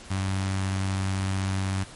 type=tone with notch filter; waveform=sawtooth; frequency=96 Hz; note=G2; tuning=36 cents flat; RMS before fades=-27 dBFS; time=0.1-1.84 s; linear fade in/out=10 ms; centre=460 Hz; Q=0.9; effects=pink hiss -45 dBFS RMS until 1.95 s + MP3 48 kbps